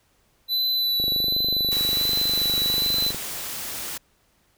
square tone with vibrato, 3982 Hz, B7, 14 cents sharp, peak -21 dBFS, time 0.48-3.13 s, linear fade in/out 50 ms, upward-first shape sine, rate 1.3 Hz, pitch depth 17 cents each way
click train, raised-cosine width 2 ms, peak -20 dBFS, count 54, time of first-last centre 1-3.146 s, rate 24.7 Hz
white noise, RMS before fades -32 dBFS, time 1.71-3.98 s, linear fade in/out 10 ms
effects pink hiss -64 dBFS RMS until 4.57 s

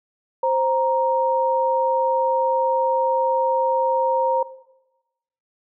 sine tone pair together, 525 / 935.4 Hz, C5 / A#5, +6 / +6 cents, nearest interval minor seventh, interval 1000 cents, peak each -20 dBFS, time 0.43-4.43 s, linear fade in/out 5 ms, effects noise-tail reverb RT60 1.0 s tail -17 dB re dry

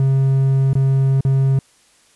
triangle tone with dropouts, 134.8 Hz, C#3, 48 cents flat, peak -10 dBFS, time 0-1.59 s, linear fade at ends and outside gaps 2 ms, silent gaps 0.733-0.753 / 1.208-1.25 s, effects white hiss -54 dBFS RMS until 2.15 s + resampled to 24000 Hz

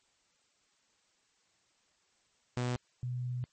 sawtooth / sine tone pair in turn, 123.47 / 124.11 Hz, B2 / B2, 0 / +9 cents, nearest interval unison, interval 9 cents, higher second, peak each -27 / -33 dBFS, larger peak first, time 2.57-2.76 / 3.03-3.44 s, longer second, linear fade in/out 0 ms, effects white hiss -72 dBFS RMS until 3.52 s + MP3 32 kbps

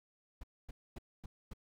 brown noise bursts, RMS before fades -45 dBFS, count 5, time 0.41-1.535 s, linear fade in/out 5 ms, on 25 ms, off 250 ms, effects none

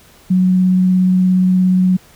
sine tone with vibrato, 184.3 Hz, F#3, 7 cents flat, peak -9 dBFS, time 0.3-1.97 s, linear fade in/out 10 ms, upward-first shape triangle, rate 17 Hz, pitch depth 10 cents each way, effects pink hiss -46 dBFS RMS until 2.15 s

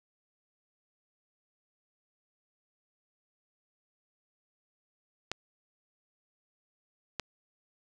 clicks, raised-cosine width 0.2 ms, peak -15 dBFS, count 2, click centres 5.316 / 7.197 s, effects none

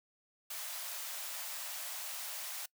white high-pass noise, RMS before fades -42 dBFS, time 0.5-2.66 s, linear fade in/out 5 ms, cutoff 560 Hz, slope 96 dB/octave, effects noise-tail reverb RT60 0.1 s tail -23 dB re dry

